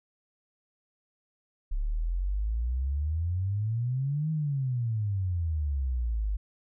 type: exponential two-way sweep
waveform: sine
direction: up then down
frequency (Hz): 33.9 to 159.4 to 48.88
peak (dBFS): -26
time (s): 1.71-6.37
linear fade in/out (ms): 10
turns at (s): 4.31
effects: none